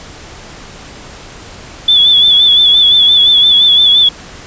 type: tone with vibrato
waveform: sine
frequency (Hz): 3450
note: A7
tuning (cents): -35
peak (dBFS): -4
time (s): 1.88-4.09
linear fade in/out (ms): 5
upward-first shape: sine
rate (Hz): 5.8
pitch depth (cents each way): 54
effects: pink hiss -32 dBFS RMS until 4.46 s + resampled to 16000 Hz